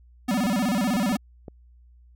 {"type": "tone with vibrato", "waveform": "square", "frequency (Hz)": 220, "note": "A3", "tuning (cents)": 0, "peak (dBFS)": -22, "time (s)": [0.28, 1.17], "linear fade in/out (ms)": 10, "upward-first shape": "square", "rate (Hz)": 16, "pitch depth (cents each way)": 220}
{"type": "clicks", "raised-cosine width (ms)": 2, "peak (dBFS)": -24, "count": 4, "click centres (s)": [0.456, 0.956, 1.114, 1.482]}
{"effects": ["added 60 Hz sine -50 dBFS peak until 2.15 s"]}